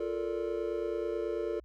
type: chord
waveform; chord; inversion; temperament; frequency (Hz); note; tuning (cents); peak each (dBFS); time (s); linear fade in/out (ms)
triangle; Bb major seventh; second; just; 349.6 / 437 / 466.2 / 582.7; F4 / A4 / Bb4 / D5; +2 / -12 / 0 / -14; -34 / -33 / -36 / -38; 0-1.6; 5
effects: added 60 Hz sine -53 dBFS peak until 1.64 s